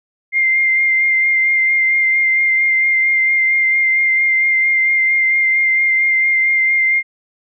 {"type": "tone with vibrato", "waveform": "sine", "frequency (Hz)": 2102, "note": "C7", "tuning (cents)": 7, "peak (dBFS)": -11, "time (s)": [0.32, 7.03], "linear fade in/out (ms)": 50, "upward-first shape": "sine", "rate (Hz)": 4.4, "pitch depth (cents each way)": 18, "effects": []}